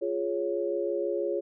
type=chord; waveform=sine; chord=Db major; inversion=first; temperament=equal; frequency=349.2 / 415.3 / 554.4 Hz; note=F4 / Ab4 / Db5; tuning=0 / 0 / 0 cents; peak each=-31 dBFS; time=0.01-1.41 s; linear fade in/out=20 ms; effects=none